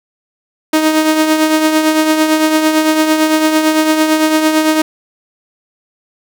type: tone with tremolo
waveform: sawtooth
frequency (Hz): 312.4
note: D#4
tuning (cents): +7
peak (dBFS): -3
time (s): 0.73-4.82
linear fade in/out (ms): 5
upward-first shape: triangle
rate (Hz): 8.9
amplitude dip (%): 55
effects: none